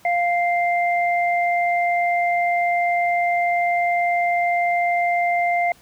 sine tone pair together, 698.5 / 2093 Hz, F5 / C7, 0 / 0 cents, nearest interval octave + perfect fifth, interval 1900 cents, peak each -18 / -23 dBFS, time 0.05-5.72 s, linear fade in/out 2 ms, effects pink hiss -52 dBFS RMS until 5.81 s + high-pass 60 Hz 12 dB/octave

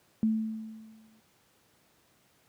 sine tone with exponential decay, 220 Hz, A3, in tune, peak -21 dBFS, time 0.23-1.2 s, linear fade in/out 0 ms, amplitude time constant 210 ms, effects pink hiss -66 dBFS RMS until 2.48 s + high-pass 100 Hz 12 dB/octave

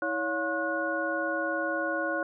sine tone cluster, 324 / 561 / 711 / 1077 / 1459 Hz, E4 / C#5 / F5 / C6 / F#6, -30 / +21 / +31 / +50 / -25 cents, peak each -34 / -32 / -37 / -37 / -31 dBFS, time 0.02-2.23 s, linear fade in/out 2 ms, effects none

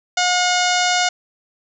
harmonic tone with a mistuned harmonic, 720 Hz, F#5, 47 cents flat, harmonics 1 / 2 / 3 / 4 / 5 / 6 / 7 / 8 / 9 / 10, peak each -19 / -22 / -24 / -25 / -26 / -27 / -27 / -28 / -29 / -29 dBFS, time 0.17-1.09 s, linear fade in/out 5 ms, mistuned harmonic 4, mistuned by +18 cents, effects none

